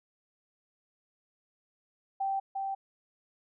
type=tone with echo; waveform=sine; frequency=780 Hz; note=G5; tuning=9 cents flat; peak=-28 dBFS; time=2.2-2.4 s; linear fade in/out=10 ms; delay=350 ms; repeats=1; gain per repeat=-3 dB; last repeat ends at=2.75 s; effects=none